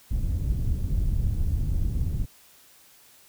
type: low-pass noise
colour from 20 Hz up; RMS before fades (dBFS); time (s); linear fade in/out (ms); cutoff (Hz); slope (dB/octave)
pink; -25; 0.1-2.26; 20; 100; 12
effects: white hiss -55 dBFS RMS until 3.28 s